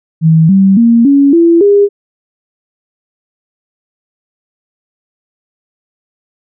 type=tone with pitch steps; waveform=sine; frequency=160.8 / 193.45 / 232.7 / 280 / 336.8 / 405.2 Hz; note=E3 / G3 / A#3 / C#4 / E4 / G#4; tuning=-43 / -23 / -3 / +18 / +37 / -43 cents; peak=-3 dBFS; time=0.21-1.89 s; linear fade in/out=50 ms; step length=280 ms; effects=none